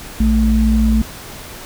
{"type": "tone pair together", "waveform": "sine", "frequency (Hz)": [57.9, 220], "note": ["A#1", "A3"], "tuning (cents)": [-11, 0], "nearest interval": "octave + major seventh", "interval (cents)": 2311, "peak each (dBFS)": -13, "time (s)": [0.2, 1.02], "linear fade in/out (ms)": 5, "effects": ["pink hiss -33 dBFS RMS until 1.65 s"]}